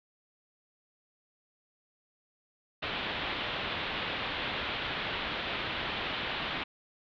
white low-pass noise, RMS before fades -35 dBFS, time 2.82-6.64 s, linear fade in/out 10 ms, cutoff 3700 Hz, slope 48 dB/octave, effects none

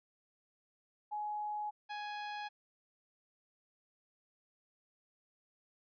sine / sawtooth tone pair in turn, 840 / 833.2 Hz, G#5 / G#5, +19 / +5 cents, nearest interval unison, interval 14 cents, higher first, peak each -36 / -36 dBFS, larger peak neither, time 1.11-1.71 / 1.89-2.49 s, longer neither, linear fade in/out 20 ms, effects resampled to 11025 Hz

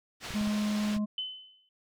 white low-pass noise, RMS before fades -41 dBFS, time 0.2-0.99 s, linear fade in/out 50 ms, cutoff 4300 Hz, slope 12 dB/octave
clicks, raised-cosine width 5 ms, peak -30 dBFS, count 5, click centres 0.306 / 0.34 / 0.412 / 0.475 / 0.966 s
harmonic tone, 210 Hz, G#3, 19 cents sharp, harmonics 1 / 3 / 5, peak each -27 / -44 / -48 dBFS, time 0.34-1.06 s, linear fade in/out 20 ms
sine tone with exponential decay, 3034 Hz, F#7, 43 cents sharp, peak -29 dBFS, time 1.18-1.69 s, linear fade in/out 2 ms, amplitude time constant 110 ms
effects none

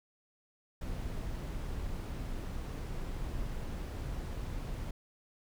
brown noise, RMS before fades -38 dBFS, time 0.81-4.91 s, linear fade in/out 5 ms, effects none

